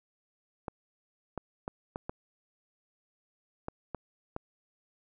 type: clicks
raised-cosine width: 1 ms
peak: -21 dBFS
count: 8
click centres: 0.682 / 1.377 / 1.679 / 1.959 / 2.095 / 3.684 / 3.947 / 4.364 s
effects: none